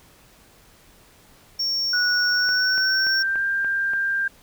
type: tone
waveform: triangle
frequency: 5500 Hz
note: F8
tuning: 27 cents flat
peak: -20 dBFS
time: 1.59-3.23 s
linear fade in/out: 10 ms
type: tone with pitch glide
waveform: sine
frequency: 1467 to 1590.6 Hz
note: F#6 to G6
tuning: -15 to +25 cents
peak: -20 dBFS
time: 1.93-4.28 s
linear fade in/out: 5 ms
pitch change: +140 cents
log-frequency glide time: 2.31-3.44 s
type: click train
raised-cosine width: 0.5 ms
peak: -21 dBFS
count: 6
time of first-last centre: 2.49-3.935 s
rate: 3.46 Hz
effects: pink hiss -53 dBFS RMS until 4.42 s